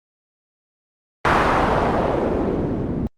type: noise with low-pass filter sweep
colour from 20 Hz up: white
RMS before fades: -19 dBFS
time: 1.25-3.07 s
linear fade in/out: 0 ms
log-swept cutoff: 1400 to 240 Hz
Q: 1.1
effects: Opus 32 kbps